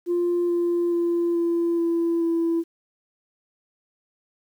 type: tone with pitch steps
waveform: sine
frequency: 349.2 / 346 / 342.8 / 339.7 / 336.5 / 333.4 Hz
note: F4 / F4 / F4 / F4 / E4 / E4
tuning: 0 / -16 / -32 / -48 / +36 / +20 cents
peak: -18 dBFS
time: 0.06-2.64 s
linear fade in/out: 50 ms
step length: 430 ms
effects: tanh soft clip ceiling -17 dBFS + 9-bit